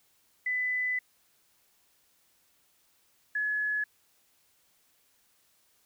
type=tone pair in turn; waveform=sine; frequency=2000 / 1699.8 Hz; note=B6 / G#6; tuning=+21 / +40 cents; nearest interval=minor third; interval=281 cents; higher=first; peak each=-27 dBFS; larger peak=neither; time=0.46-0.99 / 3.35-3.84 s; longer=first; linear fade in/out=5 ms; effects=white hiss -68 dBFS RMS until 5.85 s